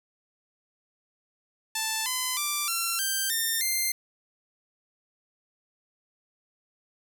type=tone with pitch steps; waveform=5% pulse; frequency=881 / 1017.9 / 1176 / 1358.7 / 1569.8 / 1813.6 / 2095 Hz; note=A5 / C6 / D6 / F6 / G6 / A#6 / C7; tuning=+2 / -48 / +2 / -48 / +2 / -48 / +2 cents; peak=-15 dBFS; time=1.75-3.92 s; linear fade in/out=5 ms; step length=310 ms; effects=none

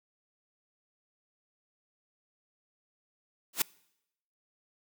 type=noise with exponential growth; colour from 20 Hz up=white; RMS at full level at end=-20 dBFS; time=3.53-3.62 s; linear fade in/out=5 ms; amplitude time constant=18 ms; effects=noise-tail reverb RT60 0.8 s tail -24 dB re dry + high-pass 200 Hz 12 dB/octave

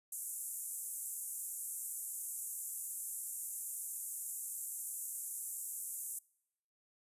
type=band-pass noise; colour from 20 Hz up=white; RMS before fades=-43 dBFS; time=0.12-6.19 s; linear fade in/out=5 ms; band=7300 to 13000 Hz; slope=48 dB/octave; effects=noise-tail reverb RT60 0.8 s tail -25 dB re dry + resampled to 32000 Hz

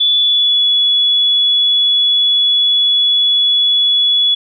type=tone with pitch glide; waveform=sine; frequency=3453 to 3398 Hz; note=A7 to G#7; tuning=-33 to +39 cents; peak=-9 dBFS; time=0-4.35 s; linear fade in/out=10 ms; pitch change=-28 cents; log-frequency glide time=0.15-0.67 s; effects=none

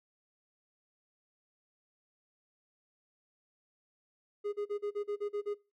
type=tone bursts; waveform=triangle; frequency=412.4 Hz; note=G#4; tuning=12 cents flat; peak=-30 dBFS; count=9; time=4.44-5.545 s; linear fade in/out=20 ms; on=89 ms; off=38 ms; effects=noise-tail reverb RT60 0.3 s tail -21 dB re dry

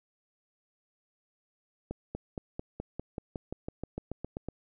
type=accelerating click train; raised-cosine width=2 ms; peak=-22 dBFS; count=16; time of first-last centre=1.91-4.486 s; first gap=240 ms; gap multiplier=0.95; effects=none

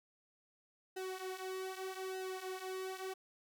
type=tone with flanger; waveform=sawtooth; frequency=376.2 Hz; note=F#4; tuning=29 cents sharp; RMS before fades=-43 dBFS; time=0.96-3.14 s; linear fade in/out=10 ms; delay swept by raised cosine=0.88 to 6.58 ms; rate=0.82 Hz; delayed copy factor=-0.75; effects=none

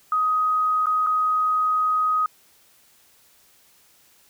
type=tone with dropouts; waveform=sine; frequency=1255 Hz; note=D#6; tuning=15 cents sharp; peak=-18 dBFS; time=0.12-2.26 s; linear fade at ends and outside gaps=2 ms; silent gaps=0.859-0.868 / 1.065-1.069 s; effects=white hiss -57 dBFS RMS until 4.29 s

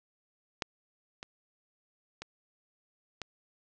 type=clicks; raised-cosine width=0.2 ms; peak=-14 / -24 / -23 / -20 dBFS; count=4; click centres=0.622 / 1.229 / 2.22 / 3.217 s; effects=resampled to 16000 Hz + 8-bit

